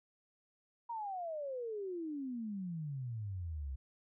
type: exponential sweep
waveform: sine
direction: down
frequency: 956 to 64.1 Hz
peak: -38 dBFS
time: 0.89-3.76 s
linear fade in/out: 10 ms
effects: none